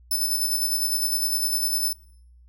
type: tone with tremolo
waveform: 5% pulse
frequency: 5274 Hz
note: E8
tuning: in tune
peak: -15 dBFS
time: 0.11-1.93 s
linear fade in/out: 5 ms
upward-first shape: square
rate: 9.9 Hz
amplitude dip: 35%
effects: noise-tail reverb RT60 0.7 s tail -25 dB re dry + added 60 Hz sine -49 dBFS peak until 2.48 s